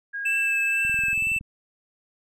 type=tone with pitch glide; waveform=sine; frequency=1633 to 1598.5 Hz; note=G#6 to G6; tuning=-30 to +33 cents; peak=-28 dBFS; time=0.13-1.14 s; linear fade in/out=20 ms; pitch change=-37 cents; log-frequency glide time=0.35-1 s
type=tone with vibrato; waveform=triangle; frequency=2637 Hz; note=E7; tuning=in tune; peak=-20 dBFS; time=0.25-1.39 s; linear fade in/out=10 ms; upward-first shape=triangle; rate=2.1 Hz; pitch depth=16 cents each way
type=click train; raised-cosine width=5 ms; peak=-29 dBFS; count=13; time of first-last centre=0.85-1.411 s; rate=21.4 Hz
effects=none